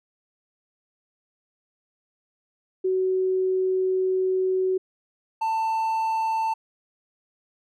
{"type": "tone pair in turn", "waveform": ["sine", "triangle"], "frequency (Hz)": [374.4, 890.5], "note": ["F#4", "A5"], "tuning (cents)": [20, 21], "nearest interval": "octave + minor third", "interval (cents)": 1501, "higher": "second", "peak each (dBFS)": -20, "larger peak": "neither", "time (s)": [[2.84, 4.78], [5.41, 6.54]], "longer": "first", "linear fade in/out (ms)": 10, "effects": []}